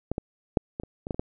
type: clicks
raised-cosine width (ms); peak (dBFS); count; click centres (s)
2; -14 / -15 / -6 / -18 / -24 / -21 / -14 / -25 / -13; 9; 0.116 / 0.181 / 0.572 / 0.799 / 0.835 / 1.069 / 1.108 / 1.145 / 1.195
effects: none